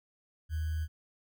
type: tone with sample-and-hold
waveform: sine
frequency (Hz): 78.8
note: D#2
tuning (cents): +23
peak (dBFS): -30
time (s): 0.49-0.88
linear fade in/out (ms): 50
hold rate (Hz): 1575
effects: none